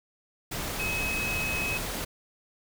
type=tone in noise; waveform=sine; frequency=2554 Hz; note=D#7; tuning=45 cents sharp; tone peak=-29 dBFS; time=0.79-1.78 s; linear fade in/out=10 ms; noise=pink; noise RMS=-33 dBFS; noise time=0.51-2.05 s; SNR=+1 dB; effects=none